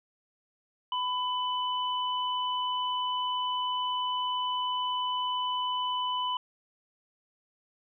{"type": "tone pair together", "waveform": "sine", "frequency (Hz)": [1000, 2997], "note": ["B5", "F#7"], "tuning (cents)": [21, 22], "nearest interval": "octave + perfect fifth", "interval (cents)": 1901, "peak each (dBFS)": [-29, -33], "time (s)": [0.92, 6.37], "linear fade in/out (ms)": 2, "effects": []}